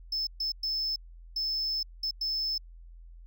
triangle tone bursts at uneven times, 5250 Hz, E8, 8 cents flat, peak -27 dBFS, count 6, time 0.12-0.27 / 0.4-0.52 / 0.63-0.96 / 1.36-1.83 / 2.03-2.11 / 2.21-2.58 s, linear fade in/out 5 ms, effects added 42 Hz sine -46 dBFS peak until 3.26 s

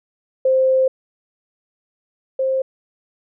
sine tone pair in turn, 523.3 / 528.2 Hz, C5 / C5, 0 / +16 cents, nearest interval unison, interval 16 cents, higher second, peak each -12 / -16 dBFS, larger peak first, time 0.45-0.88 / 2.39-2.62 s, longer first, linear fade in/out 5 ms, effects none

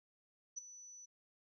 sine tone with ADSR envelope, 5960 Hz, F#8, 12 cents sharp, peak -38 dBFS, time 0.56-1.06 s, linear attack 20 ms, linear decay 12 ms, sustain -14 dB, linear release 15 ms, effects none

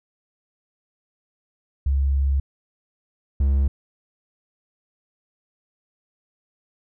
sine / triangle tone pair in turn, 68.7 / 68.7 Hz, C#2 / C#2, -15 / -15 cents, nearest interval unison, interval 0 cents, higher neither, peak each -17 / -14 dBFS, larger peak second, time 1.86-2.4 / 3.4-3.68 s, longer first, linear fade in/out 5 ms, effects none

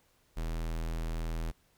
square tone, 40.8 Hz, E1, 17 cents flat, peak -33 dBFS, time 0.36-1.52 s, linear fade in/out 20 ms, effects pink hiss -69 dBFS RMS until 1.77 s

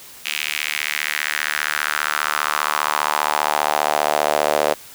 sawtooth tone with high-pass filter sweep, 75 Hz, D2, 37 cents sharp, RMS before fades -21 dBFS, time 0.25-4.74 s, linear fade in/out 10 ms, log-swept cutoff 2600 to 560 Hz, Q 2.9, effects white hiss -41 dBFS RMS until 4.94 s

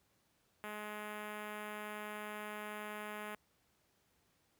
5% pulse tone with notch filter, 210.6 Hz, G#3, 24 cents sharp, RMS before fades -45 dBFS, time 0.64-3.35 s, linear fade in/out 0 ms, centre 5700 Hz, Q 0.69, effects pink hiss -75 dBFS RMS until 4.59 s + high-pass 60 Hz 12 dB/octave

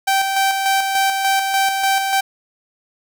sawtooth tone with tremolo, 778 Hz, G5, 13 cents flat, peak -10 dBFS, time 0.07-2.21 s, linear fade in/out 10 ms, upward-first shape square, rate 3.4 Hz, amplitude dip 40%, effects none

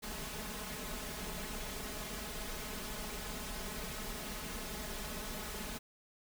pink noise with comb filter, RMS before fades -42 dBFS, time 0.02-5.79 s, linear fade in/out 20 ms, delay 4.7 ms, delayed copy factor +0.8, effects none

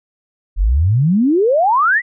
sine exponential sweep, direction up, 41.2 to 2038 Hz, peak -10 dBFS, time 0.56-2.02 s, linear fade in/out 50 ms, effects none

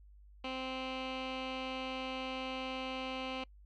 15% pulse tone with low-pass filter, 260.6 Hz, C4, 7 cents flat, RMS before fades -40 dBFS, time 0.44-3.44 s, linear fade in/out 5 ms, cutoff 3200 Hz, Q 3.5, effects noise-tail reverb RT60 0.1 s tail -25 dB re dry + added 50 Hz sine -55 dBFS peak until 3.65 s

